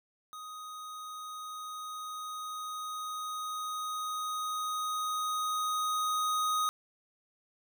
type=tone with level ramp; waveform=square; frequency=1249 Hz; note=D#6; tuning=6 cents sharp; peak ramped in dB=-43 to -28 dBFS; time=0.33-6.69 s; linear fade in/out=0 ms; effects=none